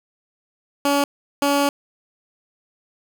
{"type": "tone bursts at uneven times", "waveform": "15% pulse", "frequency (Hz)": 283.5, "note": "C#4", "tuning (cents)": 39, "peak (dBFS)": -10, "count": 2, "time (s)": [[0.85, 1.04], [1.42, 1.69]], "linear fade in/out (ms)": 2, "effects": []}